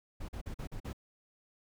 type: noise bursts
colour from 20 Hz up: brown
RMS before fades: -40 dBFS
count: 6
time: 0.2-0.931 s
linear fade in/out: 10 ms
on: 86 ms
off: 43 ms
effects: none